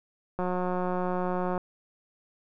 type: click train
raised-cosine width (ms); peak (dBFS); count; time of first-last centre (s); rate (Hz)
1; -17; 216; 0.39-1.578; 181
effects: none